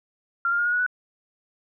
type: tone with pitch steps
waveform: sine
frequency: 1383 / 1402.3 / 1421.9 / 1441.7 / 1461.9 / 1482.3 Hz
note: F6 / F6 / F6 / F#6 / F#6 / F#6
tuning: -17 / +7 / +31 / -45 / -21 / +3 cents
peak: -20 dBFS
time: 0.45-0.864 s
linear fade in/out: 2 ms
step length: 69 ms
effects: none

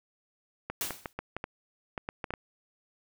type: clicks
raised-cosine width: 0.5 ms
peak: -19 dBFS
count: 11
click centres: 0.7 / 0.907 / 1.058 / 1.19 / 1.366 / 1.441 / 1.978 / 2.089 / 2.242 / 2.306 / 2.338 s
type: noise with exponential decay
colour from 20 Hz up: white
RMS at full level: -30 dBFS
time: 0.81-1.13 s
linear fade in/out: 1 ms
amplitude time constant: 69 ms
effects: none

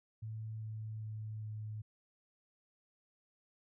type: tone with pitch steps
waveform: sine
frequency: 110 / 109.18 / 108.36 / 107.55 Hz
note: A2 / A2 / A2 / A2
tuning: 0 / -13 / -26 / -39 cents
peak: -40 dBFS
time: 0.22-1.82 s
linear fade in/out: 10 ms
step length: 400 ms
effects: none

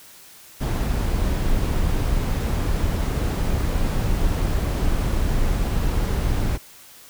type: noise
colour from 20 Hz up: brown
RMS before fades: -21 dBFS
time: 0.6-6.58 s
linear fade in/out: 20 ms
effects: white hiss -46 dBFS RMS until 7.09 s

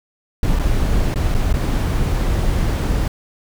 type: noise with dropouts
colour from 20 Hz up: brown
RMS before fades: -17 dBFS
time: 0.43-3.08 s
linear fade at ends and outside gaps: 2 ms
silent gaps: 0.59-0.595 / 1.142-1.158 / 1.343-1.348 / 1.528-1.539 s
effects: none

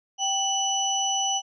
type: tone cluster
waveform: sine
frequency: 784 / 2963 / 5950 Hz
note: G5 / F#7 / F#8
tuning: 0 / +2 / +9 cents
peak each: -27 dBFS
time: 0.18-1.42 s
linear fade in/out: 50 ms
effects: none

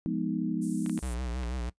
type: chord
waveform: sine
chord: F half-diminished seventh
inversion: none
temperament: equal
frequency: 174.61 / 207.7 / 246.9 / 311.1 Hz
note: F3 / Ab3 / Cb4 / Eb4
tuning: 0 / 0 / 0 / 0 cents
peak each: -33 dBFS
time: 0.06-0.99 s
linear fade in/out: 0 ms
type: high-pass noise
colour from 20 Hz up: pink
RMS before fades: -42 dBFS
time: 0.61-1.15 s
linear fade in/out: 20 ms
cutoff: 9000 Hz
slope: 24 dB/octave
type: clicks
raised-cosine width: 0.3 ms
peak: -26 dBFS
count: 4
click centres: 0.862 / 0.896 / 0.977 / 1.434 s
type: tone with vibrato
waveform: square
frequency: 61.4 Hz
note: B1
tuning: 9 cents flat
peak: -32 dBFS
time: 1.02-1.7 s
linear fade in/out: 10 ms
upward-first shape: sine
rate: 6.1 Hz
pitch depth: 93 cents each way
effects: noise-tail reverb RT60 0.1 s tail -19 dB re dry + resampled to 22050 Hz

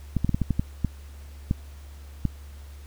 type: clicks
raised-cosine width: 5 ms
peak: -10 dBFS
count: 10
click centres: 0.167 / 0.246 / 0.293 / 0.345 / 0.417 / 0.507 / 0.595 / 0.847 / 1.511 / 2.253 s
effects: added 71 Hz sine -40 dBFS peak until 2.86 s + pink hiss -54 dBFS RMS until 2.86 s

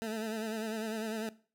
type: tone with vibrato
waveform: 20% pulse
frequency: 220 Hz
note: A3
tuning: in tune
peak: -30 dBFS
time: 0.02-1.29 s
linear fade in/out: 0 ms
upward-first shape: sine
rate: 10 Hz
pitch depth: 53 cents each way
effects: noise-tail reverb RT60 0.4 s tail -19 dB re dry

